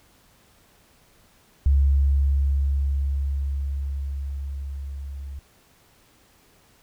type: tone with level ramp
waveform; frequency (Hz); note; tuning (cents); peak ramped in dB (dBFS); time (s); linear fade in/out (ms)
sine; 69.3; C#2; 0; -14 to -32; 1.66-5.39; 0
effects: pink hiss -58 dBFS RMS until 6.82 s